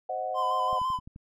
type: chord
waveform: sine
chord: C diminished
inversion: none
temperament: equal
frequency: 523.3 / 622.3 / 740 Hz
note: C5 / Eb5 / Gb5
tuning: 0 / 0 / 0 cents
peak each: -36 / -35 / -31 dBFS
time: 0.09-0.79 s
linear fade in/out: 5 ms
type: tone with vibrato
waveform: triangle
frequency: 1025 Hz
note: C6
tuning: 36 cents flat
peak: -24 dBFS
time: 0.34-1 s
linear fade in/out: 50 ms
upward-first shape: square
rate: 5.9 Hz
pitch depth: 26 cents each way
type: click train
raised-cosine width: 5 ms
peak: -32 dBFS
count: 6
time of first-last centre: 0.73-1.161 s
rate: 11.6 Hz
effects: none